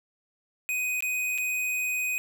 square tone with dropouts, 2499 Hz, D#7, 7 cents sharp, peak -27 dBFS, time 0.69-2.18 s, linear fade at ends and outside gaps 0 ms, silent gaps 1.006-1.024 / 1.378-1.383 s, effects none

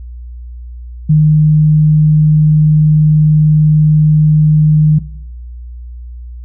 sine tone, 153.4 Hz, D#3, 24 cents flat, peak -4 dBFS, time 1.09-4.99 s, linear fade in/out 10 ms, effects noise-tail reverb RT60 0.7 s tail -18 dB re dry + added 60 Hz sine -25 dBFS peak until 6.44 s

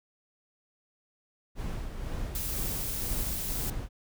brown noise with tremolo, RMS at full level -33 dBFS, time 1.55-3.89 s, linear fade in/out 50 ms, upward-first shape sine, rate 2 Hz, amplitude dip 45%
blue noise, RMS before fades -35 dBFS, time 2.35-3.7 s, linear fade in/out 2 ms
effects none

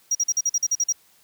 triangle tone bursts, 5720 Hz, F8, 41 cents sharp, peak -17 dBFS, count 10, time 0.11-0.925 s, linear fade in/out 5 ms, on 41 ms, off 45 ms, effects white hiss -58 dBFS RMS until 1.23 s

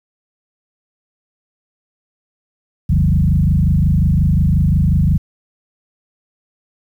sine tone with frequency modulation, 114.8 Hz, A#2, 26 cents flat, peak -10 dBFS, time 2.89-5.18 s, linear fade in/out 10 ms, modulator 25.6 Hz, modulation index 2.6, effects 8-bit

